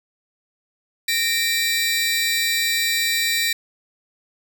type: tone cluster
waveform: sawtooth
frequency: 1845 / 2339 / 3955 Hz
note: A#6 / D7 / B7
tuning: -18 / -8 / +2 cents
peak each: -20 dBFS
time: 1.08-3.53 s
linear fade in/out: 5 ms
effects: none